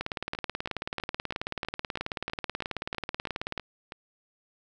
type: two click trains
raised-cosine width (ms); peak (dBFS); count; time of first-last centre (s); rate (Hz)
0.3; -15 / -23; 67 / 12; 0.01-3.578 / 0.35-3.921; 18.5 / 3.08
effects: none